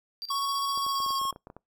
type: tone with tremolo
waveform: triangle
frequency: 4702 Hz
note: D8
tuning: 1 cent sharp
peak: -32 dBFS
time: 0.22-1.19 s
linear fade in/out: 0 ms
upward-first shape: square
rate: 15 Hz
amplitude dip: 80%
type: tone with pitch glide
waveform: square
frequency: 1108.7 to 1087.1 Hz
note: C#6 to C#6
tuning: 0 to -34 cents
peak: -28 dBFS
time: 0.3-1.31 s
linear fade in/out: 5 ms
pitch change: -34 cents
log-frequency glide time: 0.8-1.19 s
type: clicks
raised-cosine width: 1 ms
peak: -30 dBFS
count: 12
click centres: 0.776 / 0.865 / 1.003 / 1.063 / 1.106 / 1.215 / 1.253 / 1.327 / 1.361 / 1.471 / 1.501 / 1.566 s
effects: noise-tail reverb RT60 0.2 s tail -26 dB re dry